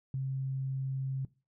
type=tone; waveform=sine; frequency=133.6 Hz; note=C3; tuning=36 cents sharp; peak=-31 dBFS; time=0.14-1.25 s; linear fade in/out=2 ms; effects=noise-tail reverb RT60 0.3 s tail -19 dB re dry